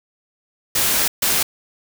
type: noise bursts at uneven times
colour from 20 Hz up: white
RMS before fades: -18 dBFS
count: 2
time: 0.75-1.08 / 1.22-1.43 s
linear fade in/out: 5 ms
effects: none